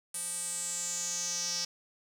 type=tone with band-pass filter sweep; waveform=square; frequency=174.61 Hz; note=F3; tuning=in tune; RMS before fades=-35 dBFS; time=0.14-1.65 s; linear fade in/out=5 ms; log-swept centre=9500 to 5400 Hz; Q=6.6; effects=9-bit